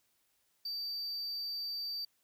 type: tone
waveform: triangle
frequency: 4638 Hz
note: D8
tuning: 22 cents flat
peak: -35 dBFS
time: 0.65-2.05 s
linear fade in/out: 5 ms
effects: white hiss -75 dBFS RMS until 2.23 s